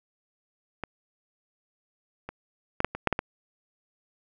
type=clicks; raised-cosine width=0.5 ms; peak=-17 / -21 / -10 / -6 / -18 / -6 / -9 / -12 dBFS; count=8; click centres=0.837 / 2.29 / 2.804 / 2.846 / 2.95 / 3.073 / 3.127 / 3.191 s; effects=none